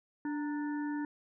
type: harmonic tone with a mistuned harmonic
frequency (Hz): 293.7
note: D4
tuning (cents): 0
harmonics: 1 / 3 / 5 / 6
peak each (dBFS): -33 / -44 / -49 / -48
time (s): 0.25-1.05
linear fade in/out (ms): 2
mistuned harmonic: 3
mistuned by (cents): +78
effects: none